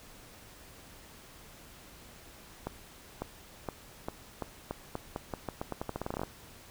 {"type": "accelerating click train", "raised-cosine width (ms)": 1, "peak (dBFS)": -20, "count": 23, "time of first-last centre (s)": [2.67, 6.234], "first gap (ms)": 550, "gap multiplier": 0.85, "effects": ["pink hiss -53 dBFS RMS until 6.7 s"]}